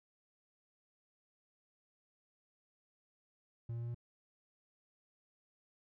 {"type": "tone with pitch steps", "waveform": "triangle", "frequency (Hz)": [116.54, 117.42, 118.3, 119.2], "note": ["A#2", "A#2", "A#2", "A#2"], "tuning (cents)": [0, 13, 26, 39], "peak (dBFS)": -36, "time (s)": [3.69, 3.946], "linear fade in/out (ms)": 5, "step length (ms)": 64, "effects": []}